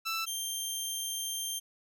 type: tone pair in turn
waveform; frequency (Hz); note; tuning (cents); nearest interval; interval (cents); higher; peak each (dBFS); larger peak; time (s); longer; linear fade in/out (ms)
15% pulse; 1328 / 3167; E6 / G7; +12 / +17; octave + minor third; 1505; second; -25 / -26; first; 0.05-0.26 / 0.26-1.6; second; 20
effects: none